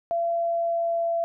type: tone with pitch glide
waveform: sine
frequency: 679 to 674.3 Hz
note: F5 to E5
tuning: -49 to +39 cents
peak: -22 dBFS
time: 0.11-1.24 s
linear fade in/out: 0 ms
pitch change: -12 cents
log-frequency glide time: 0.31-1.06 s
effects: none